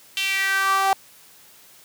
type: tone with high-pass filter sweep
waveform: sawtooth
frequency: 388.7 Hz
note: G4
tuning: 15 cents flat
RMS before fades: -21 dBFS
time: 0.17-0.93 s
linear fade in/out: 0 ms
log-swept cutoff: 3000 to 800 Hz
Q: 4.5
effects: white hiss -50 dBFS RMS until 1.84 s + high-pass 80 Hz 12 dB/octave